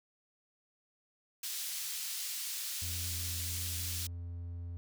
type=high-pass noise; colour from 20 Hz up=pink; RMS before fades=-39 dBFS; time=1.43-4.07 s; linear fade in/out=5 ms; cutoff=4000 Hz; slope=12 dB/octave
type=tone; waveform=triangle; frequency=86.2 Hz; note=F2; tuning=22 cents flat; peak=-37 dBFS; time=2.82-4.77 s; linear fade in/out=0 ms
effects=none